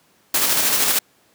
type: noise with tremolo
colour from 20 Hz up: white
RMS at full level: -17 dBFS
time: 0.34-0.99 s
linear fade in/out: 5 ms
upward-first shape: square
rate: 13 Hz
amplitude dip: 30%
effects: pink hiss -58 dBFS RMS until 1.34 s + high-pass 150 Hz 12 dB/octave